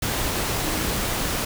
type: tone in noise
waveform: sine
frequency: 316.7 Hz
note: D#4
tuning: 31 cents sharp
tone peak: -33 dBFS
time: 0.64-0.87 s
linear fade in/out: 5 ms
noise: pink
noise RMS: -25 dBFS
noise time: 0.02-1.45 s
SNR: -11 dB
effects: none